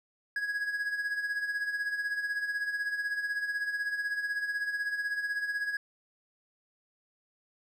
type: tone with tremolo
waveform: triangle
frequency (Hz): 1661.2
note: G#6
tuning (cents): 0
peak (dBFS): -26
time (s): 0.36-5.77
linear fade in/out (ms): 2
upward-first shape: sine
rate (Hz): 16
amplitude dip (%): 60
effects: none